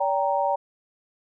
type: chord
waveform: sine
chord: G minor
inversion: second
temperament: equal with one note detuned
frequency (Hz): 573.3 / 784 / 932.3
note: D5 / G5 / Bb5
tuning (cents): -42 / 0 / 0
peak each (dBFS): -25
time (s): 0-0.56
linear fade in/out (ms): 10
effects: none